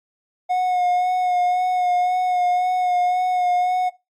triangle tone with vibrato, 725 Hz, F#5, 35 cents flat, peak -15 dBFS, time 0.49-3.9 s, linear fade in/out 20 ms, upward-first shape sine, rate 1.9 Hz, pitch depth 22 cents each way, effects noise-tail reverb RT60 0.2 s tail -17 dB re dry + Opus 48 kbps

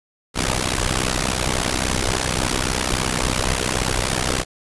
pink noise with amplitude modulation, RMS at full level -17 dBFS, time 0.34-4.45 s, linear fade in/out 50 ms, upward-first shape sine, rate 63.6 Hz, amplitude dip 95%, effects resampled to 24000 Hz

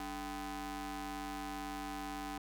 sawtooth ring-modulated tone, 242.5 Hz, B3, 31 cents flat, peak -33 dBFS, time 0-2.38 s, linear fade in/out 2 ms, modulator 534 Hz, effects none

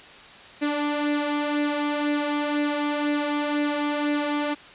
sawtooth tone with flanger, 293.7 Hz, D4, in tune, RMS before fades -25 dBFS, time 0.61-4.55 s, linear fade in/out 20 ms, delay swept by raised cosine 0.43 to 2.53 ms, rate 2 Hz, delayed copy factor +0.5, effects white hiss -45 dBFS RMS until 4.74 s + resampled to 8000 Hz

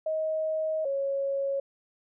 sine tone pair in turn, 630 / 551.3 Hz, D#5 / C#5, +21 / -10 cents, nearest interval major second, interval 231 cents, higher first, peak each -26 dBFS, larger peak neither, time 0.06-0.85 / 0.85-1.6 s, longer first, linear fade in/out 5 ms, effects none

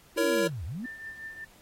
sine linear two-way sweep, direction down then up, 344.6 to 68.5 to 261.7 Hz, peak -33 dBFS, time 0.16-0.86 s, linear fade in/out 5 ms, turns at 0.65 s
square chord, A# diminished, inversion second, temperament just, 335.6 / 466.2 / 559.4 Hz, E4 / A#4 / C#5, +31 / 0 / +16 cents, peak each -29 dBFS, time 0.17-0.48 s, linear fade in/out 10 ms
sine tone with tremolo, 1786 Hz, A6, 25 cents sharp, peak -36 dBFS, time 0.84-1.45 s, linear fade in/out 10 ms, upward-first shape triangle, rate 5.4 Hz, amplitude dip 65%
effects pink hiss -58 dBFS RMS until 1.61 s + AAC 48 kbps

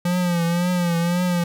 square tone with vibrato, 174.3 Hz, F3, 3 cents flat, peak -19 dBFS, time 0.05-1.44 s, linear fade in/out 5 ms, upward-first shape triangle, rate 1.9 Hz, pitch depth 70 cents each way, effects none

